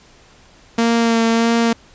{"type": "tone with vibrato", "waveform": "sawtooth", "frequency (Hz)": 230, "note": "A#3", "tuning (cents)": -23, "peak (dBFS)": -9, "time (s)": [0.78, 1.73], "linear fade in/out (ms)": 5, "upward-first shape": "sine", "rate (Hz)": 1.6, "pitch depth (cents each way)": 17, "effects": ["pink hiss -48 dBFS RMS until 1.94 s", "resampled to 16000 Hz"]}